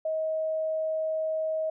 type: tone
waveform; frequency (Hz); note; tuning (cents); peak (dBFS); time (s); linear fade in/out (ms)
sine; 633; D#5; +30; -26; 0.05-1.7; 5
effects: none